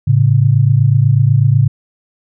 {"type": "tone pair together", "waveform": "sine", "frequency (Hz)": [110, 138.11], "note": ["A2", "C#3"], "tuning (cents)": [0, -6], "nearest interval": "major third", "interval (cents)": 394, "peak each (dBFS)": -10, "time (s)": [0.07, 1.68], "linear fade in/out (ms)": 10, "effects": []}